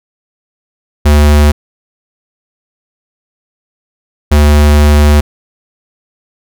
square tone pair in turn, 74 / 74 Hz, D2 / D2, +14 / +14 cents, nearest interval unison, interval 0 cents, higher neither, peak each -4 dBFS, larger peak neither, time 1.05-1.52 / 4.31-5.21 s, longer second, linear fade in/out 10 ms, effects none

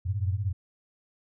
sine tone cluster, 89 / 93.2 / 109.9 Hz, F2 / F#2 / A2, +33 / +13 / -2 cents, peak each -35 / -27 / -31 dBFS, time 0.05-0.53 s, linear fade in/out 20 ms, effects none

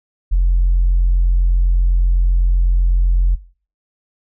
sine tone, 43.93 Hz, F1, 11 cents sharp, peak -9 dBFS, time 0.31-3.36 s, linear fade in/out 20 ms, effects noise-tail reverb RT60 0.4 s tail -18 dB re dry + tanh soft clip ceiling -7 dBFS

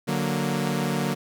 sawtooth chord, D augmented, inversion none, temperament equal, 146.83 / 185 / 233.1 Hz, D3 / F#3 / A#3, 0 / 0 / 0 cents, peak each -24 dBFS, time 0.07-1.15 s, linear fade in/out 20 ms, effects none

